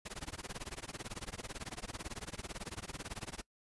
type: noise with tremolo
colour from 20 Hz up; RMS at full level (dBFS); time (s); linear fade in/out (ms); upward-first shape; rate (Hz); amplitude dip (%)
pink; -41; 0.05-3.42; 10; sine; 18; 100
effects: noise-tail reverb RT60 0.1 s tail -23 dB re dry + resampled to 24000 Hz